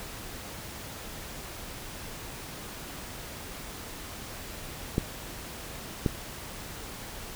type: clicks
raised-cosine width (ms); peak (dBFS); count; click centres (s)
3; -11; 2; 4.981 / 6.062
effects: pink hiss -41 dBFS RMS until 7.35 s